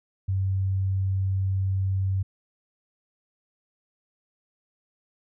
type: tone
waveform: sine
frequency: 95.8 Hz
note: G2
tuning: 39 cents flat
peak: -22 dBFS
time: 0.28-2.23 s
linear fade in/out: 10 ms
effects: none